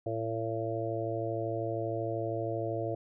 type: harmonic tone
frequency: 112.8 Hz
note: A2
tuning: 44 cents sharp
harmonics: 1 / 3 / 4 / 5 / 6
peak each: -37 / -37 / -38 / -37 / -37 dBFS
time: 0.06-2.95 s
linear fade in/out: 5 ms
effects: none